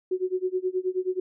sine tone with tremolo, 369.7 Hz, F#4, 1 cent flat, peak -21 dBFS, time 0.11-1.2 s, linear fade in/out 5 ms, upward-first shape sine, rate 9.4 Hz, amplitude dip 95%, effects none

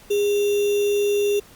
sine tone with sample-and-hold, 409 Hz, G#4, 26 cents flat, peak -17 dBFS, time 0.1-1.4 s, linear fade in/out 10 ms, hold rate 3150 Hz, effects pink hiss -49 dBFS RMS until 1.55 s + Opus 48 kbps

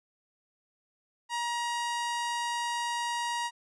sawtooth tone, 949 Hz, A#5, 31 cents sharp, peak -26 dBFS, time 1.29-3.51 s, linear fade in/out 50 ms, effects resampled to 22050 Hz

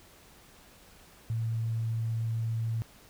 sine tone, 113.4 Hz, A#2, 47 cents flat, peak -28 dBFS, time 1.3-2.82 s, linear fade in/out 0 ms, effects pink hiss -56 dBFS RMS until 3.09 s

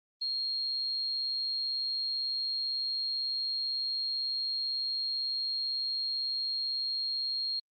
sine tone, 4246 Hz, C8, 25 cents sharp, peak -30 dBFS, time 0.21-7.6 s, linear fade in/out 10 ms, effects Opus 24 kbps

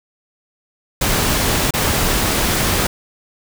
pink noise with dropouts, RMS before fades -17 dBFS, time 1.01-2.87 s, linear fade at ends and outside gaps 5 ms, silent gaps 1.708-1.737 s, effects none

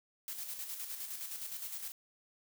blue noise with tremolo, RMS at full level -41 dBFS, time 0.28-1.92 s, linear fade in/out 0 ms, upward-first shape square, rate 9.7 Hz, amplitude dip 45%, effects none

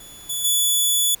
10% pulse tone with level steps, 3440 Hz, A7, 40 cents flat, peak -33 / -16 / -9 dBFS, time 0-1.15 s, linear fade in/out 5 ms, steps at 0.29 / 0.44 s, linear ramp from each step 10 ms, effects pink hiss -48 dBFS RMS until 1.2 s

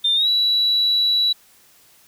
sine tone with pitch glide, 3601 to 3927 Hz, A7 to B7, +39 to -11 cents, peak -14 dBFS, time 0.04-1.33 s, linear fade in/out 10 ms, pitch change +150 cents, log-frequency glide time 0.15-0.28 s, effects tanh soft clip ceiling -10 dBFS + white hiss -53 dBFS RMS until 2.07 s

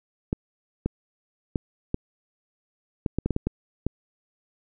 clicks, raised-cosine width 3 ms, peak -11 dBFS, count 11, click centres 0.329 / 0.86 / 1.558 / 1.944 / 3.062 / 3.186 / 3.26 / 3.307 / 3.364 / 3.47 / 3.866 s, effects none

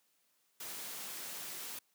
white noise, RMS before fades -44 dBFS, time 0.6-1.79 s, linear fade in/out 5 ms, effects white hiss -75 dBFS RMS until 1.94 s + high-pass 150 Hz 12 dB/octave

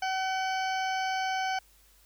harmonic tone with a mistuned harmonic, 758 Hz, F#5, 42 cents sharp, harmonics 1 / 2 / 3 / 4 / 6 / 7 / 8, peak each -29 / -35 / -39 / -41 / -45 / -46 / -47 dBFS, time 0.02-1.59 s, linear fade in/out 5 ms, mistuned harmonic 6, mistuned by -18 cents, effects added 50 Hz sine -62 dBFS peak until 2.05 s + white hiss -62 dBFS RMS until 2.05 s

